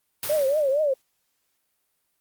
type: noise with exponential decay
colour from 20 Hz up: white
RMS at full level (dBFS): -28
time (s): 0.23-1.02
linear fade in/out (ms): 1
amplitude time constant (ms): 170
type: tone with vibrato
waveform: sine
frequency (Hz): 574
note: D5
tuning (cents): -40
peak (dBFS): -19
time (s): 0.29-0.94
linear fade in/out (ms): 10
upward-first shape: triangle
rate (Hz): 4.3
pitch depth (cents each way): 170
effects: white hiss -73 dBFS RMS until 2.2 s + Opus 32 kbps